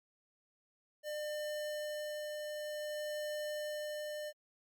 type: tone with tremolo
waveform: square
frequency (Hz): 601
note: D5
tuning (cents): +40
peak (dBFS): -38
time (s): 1.03-4.33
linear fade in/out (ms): 50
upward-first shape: sine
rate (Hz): 0.54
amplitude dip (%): 25
effects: Opus 48 kbps